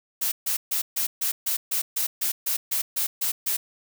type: noise bursts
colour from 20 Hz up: blue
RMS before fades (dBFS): -25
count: 14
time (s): 0.21-3.57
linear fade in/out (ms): 10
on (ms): 110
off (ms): 140
effects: none